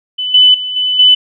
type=tone with level steps; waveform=sine; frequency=3003 Hz; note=F#7; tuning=25 cents sharp; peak=-15 / -3 / -17 / -11 / -3 dBFS; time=0.18-1.15 s; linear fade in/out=10 ms; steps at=0.34 / 0.54 / 0.76 / 0.99 s; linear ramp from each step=5 ms; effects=none